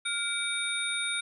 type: tone cluster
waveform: sine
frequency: 1412 / 2304 / 3698 / 9360 Hz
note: F6 / D7 / A#7 / D9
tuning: +19 / -34 / -15 / -7 cents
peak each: -35 / -34 / -32 / -36 dBFS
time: 0.05-1.21 s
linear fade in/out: 10 ms
effects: none